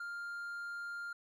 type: tone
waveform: triangle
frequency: 1400 Hz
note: F6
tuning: 4 cents sharp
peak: -38 dBFS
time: 0-1.13 s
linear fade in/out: 5 ms
effects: none